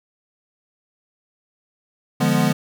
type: chord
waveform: square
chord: D diminished seventh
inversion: none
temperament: equal with one note detuned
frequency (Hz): 149.05 / 174.61 / 207.7 / 246.9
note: D3 / F3 / Ab3 / Cb4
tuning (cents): +26 / 0 / 0 / 0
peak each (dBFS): -22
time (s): 2.2-2.53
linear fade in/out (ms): 10
effects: none